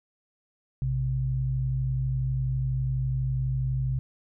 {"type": "tone pair together", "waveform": "sine", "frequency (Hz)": [57.99, 130.1], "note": ["A#1", "C3"], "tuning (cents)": [-8, -9], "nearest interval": "octave + major second", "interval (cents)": 1399, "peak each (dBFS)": [-31, -25], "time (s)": [0.82, 3.99], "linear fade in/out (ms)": 0, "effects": []}